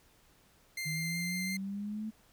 sawtooth tone with vibrato, 2093 Hz, C7, in tune, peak -32 dBFS, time 0.77-1.57 s, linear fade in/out 5 ms, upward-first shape triangle, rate 5.6 Hz, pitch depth 8 cents each way
sine linear sweep, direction up, 153.1 to 220 Hz, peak -35 dBFS, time 0.85-2.11 s, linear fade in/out 20 ms
effects pink hiss -65 dBFS RMS until 2.32 s

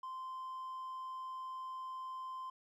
triangle tone, 1039 Hz, C6, 12 cents flat, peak -39 dBFS, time 0.03-2.5 s, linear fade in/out 5 ms, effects tanh soft clip ceiling -36 dBFS

